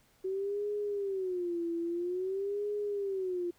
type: tone with vibrato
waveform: sine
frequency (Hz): 373.8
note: F#4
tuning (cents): +18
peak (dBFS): -31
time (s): 0.24-3.51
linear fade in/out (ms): 10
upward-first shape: sine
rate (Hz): 0.5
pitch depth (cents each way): 180
effects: pink hiss -67 dBFS RMS until 3.58 s